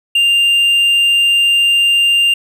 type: tone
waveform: triangle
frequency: 2794 Hz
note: F7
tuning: in tune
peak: -7 dBFS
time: 0.15-2.34 s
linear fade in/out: 5 ms
effects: none